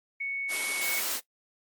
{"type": "tone", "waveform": "sine", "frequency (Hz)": 2217, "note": "C#7", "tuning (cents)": 0, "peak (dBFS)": -30, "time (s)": [0.2, 1], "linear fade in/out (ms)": 10}
{"type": "high-pass noise", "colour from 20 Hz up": "white", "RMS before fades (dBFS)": -31, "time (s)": [0.48, 1.21], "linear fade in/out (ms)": 50, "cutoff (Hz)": 260, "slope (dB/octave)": 24}
{"effects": ["noise-tail reverb RT60 0.1 s tail -18 dB re dry", "Opus 32 kbps"]}